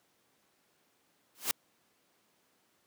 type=noise with exponential growth; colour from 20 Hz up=white; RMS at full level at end=-26 dBFS; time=1.35-1.51 s; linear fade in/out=0 ms; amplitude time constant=33 ms; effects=pink hiss -71 dBFS RMS until 2.86 s + high-pass 200 Hz 12 dB/octave